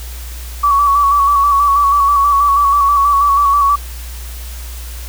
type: tone with vibrato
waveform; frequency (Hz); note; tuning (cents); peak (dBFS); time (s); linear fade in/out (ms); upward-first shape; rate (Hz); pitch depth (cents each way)
sine; 1134; C#6; +39; -8; 0.63-3.76; 10; square; 6.2; 32
effects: added 60 Hz sine -25 dBFS peak until 5.08 s + white hiss -34 dBFS RMS until 5.08 s